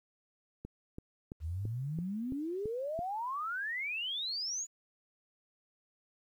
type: click train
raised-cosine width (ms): 3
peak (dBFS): -29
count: 8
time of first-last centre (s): 0.65-2.991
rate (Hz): 2.99
type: exponential sweep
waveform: sine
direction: up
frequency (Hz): 73.8 to 7040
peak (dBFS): -34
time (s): 1.4-4.67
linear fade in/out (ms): 50
effects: 11-bit